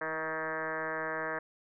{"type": "tone with frequency modulation", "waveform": "sine", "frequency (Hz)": 1108.7, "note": "C#6", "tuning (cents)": 0, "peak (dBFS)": -32, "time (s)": [0.01, 1.39], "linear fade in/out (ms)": 5, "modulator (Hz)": 158, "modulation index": 4.7, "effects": []}